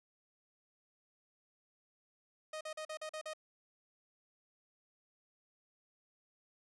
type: tone bursts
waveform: sawtooth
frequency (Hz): 622.3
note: D#5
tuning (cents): 0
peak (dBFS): -37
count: 7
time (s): 2.53-3.335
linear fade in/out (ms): 5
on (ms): 79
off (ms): 42
effects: resampled to 24000 Hz